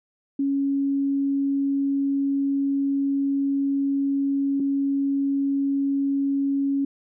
sine tone pair in turn, 277.2 / 277.2 Hz, C#4 / C#4, 0 / 0 cents, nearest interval unison, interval 0 cents, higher neither, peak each -20 dBFS, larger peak neither, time 0.39-4.6 / 4.6-6.85 s, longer first, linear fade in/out 5 ms, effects none

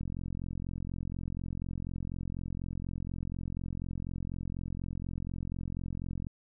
click train, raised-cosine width 5 ms, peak -25 dBFS, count 277, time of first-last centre 0.01-6.269 s, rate 44.1 Hz, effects none

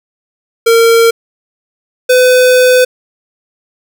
square tone pair in turn, 459.4 / 504.3 Hz, A#4 / B4, -25 / +36 cents, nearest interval major second, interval 161 cents, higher second, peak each -5 dBFS, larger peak neither, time 0.66-1.11 / 2.09-2.85 s, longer second, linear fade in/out 10 ms, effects none

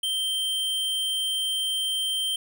square tone, 3136 Hz, G7, in tune, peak -25 dBFS, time 0.03-2.36 s, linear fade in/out 5 ms, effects none

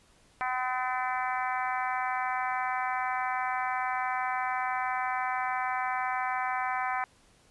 harmonic tone with a mistuned harmonic, 253.9 Hz, B3, 48 cents sharp, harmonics 3 / 4 / 5 / 6 / 7 / 8 / 9, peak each -32 / -34 / -36 / -38 / -39 / -40 / -41 dBFS, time 0.41-7.04 s, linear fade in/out 0 ms, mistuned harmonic 9, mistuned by +16 cents, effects pink hiss -62 dBFS RMS until 7.5 s + resampled to 24000 Hz

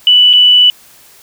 sine tone with dropouts, 2969 Hz, F#7, 5 cents sharp, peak -3 dBFS, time 0.07-0.7 s, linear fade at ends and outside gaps 1 ms, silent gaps 0.331-0.335 s, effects white hiss -42 dBFS RMS until 1.22 s

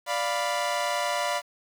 sawtooth chord, B diminished, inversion first, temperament equal, 587.3 / 698.5 / 987.8 Hz, D5 / F5 / B5, 0 / 0 / 0 cents, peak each -26 dBFS, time 0.06-1.42 s, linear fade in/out 50 ms, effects low-pass 10000 Hz 12 dB/octave + 8-bit

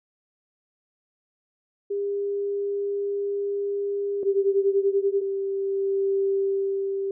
sine tone, 402.3 Hz, G4, 45 cents sharp, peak -24 dBFS, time 1.9-5.22 s, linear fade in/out 10 ms
sine tone with tremolo, 392 Hz, G4, in tune, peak -20 dBFS, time 4.23-7.11 s, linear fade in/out 2 ms, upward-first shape sine, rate 0.63 Hz, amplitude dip 40%
effects none

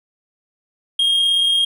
triangle tone with amplitude modulation, 3239 Hz, G#7, 44 cents flat, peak -11 dBFS, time 0.99-1.65 s, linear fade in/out 5 ms, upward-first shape sine, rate 37.5 Hz, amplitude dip 25%, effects none

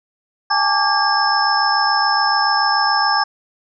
sine tone cluster, 808 / 875 / 1165 / 1618 / 5270 Hz, G#5 / A5 / D6 / G#6 / E8, -48 / -10 / -14 / -46 / -1 cents, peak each -20 dBFS, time 0.5-3.24 s, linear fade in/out 10 ms, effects none

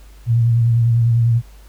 sine tone with vibrato, 116.8 Hz, A#2, 4 cents sharp, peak -11 dBFS, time 0.26-1.42 s, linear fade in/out 50 ms, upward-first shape sine, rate 10 Hz, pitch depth 33 cents each way, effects added 50 Hz sine -39 dBFS peak until 1.68 s + pink hiss -51 dBFS RMS until 1.68 s

